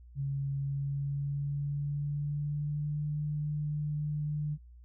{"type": "tone with pitch glide", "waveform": "sine", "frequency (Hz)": [138.59, 149.4], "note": ["C#3", "D3"], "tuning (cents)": [0, 30], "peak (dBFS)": -30, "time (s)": [0.15, 4.58], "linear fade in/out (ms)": 50, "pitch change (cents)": 130, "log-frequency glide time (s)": [0.56, 3.08], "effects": ["noise-tail reverb RT60 0.1 s tail -21 dB re dry", "added 60 Hz sine -50 dBFS peak until 4.84 s"]}